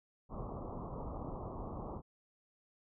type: low-pass noise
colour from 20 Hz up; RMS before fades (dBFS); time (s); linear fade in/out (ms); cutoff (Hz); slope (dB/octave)
pink; -43; 0.29-2.02; 50; 1200; 96
effects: none